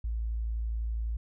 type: tone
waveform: sine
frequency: 56 Hz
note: A1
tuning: 31 cents sharp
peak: -29 dBFS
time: 0.04-1.17 s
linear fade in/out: 5 ms
effects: none